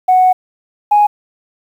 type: tone pair in turn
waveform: sine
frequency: 740 / 830.6 Hz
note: F#5 / G#5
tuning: 0 / 0 cents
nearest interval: major second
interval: 200 cents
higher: second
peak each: -5 dBFS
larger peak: neither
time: 0.08-0.33 / 0.91-1.07 s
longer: first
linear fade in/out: 10 ms
effects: tanh soft clip ceiling -2 dBFS + 7-bit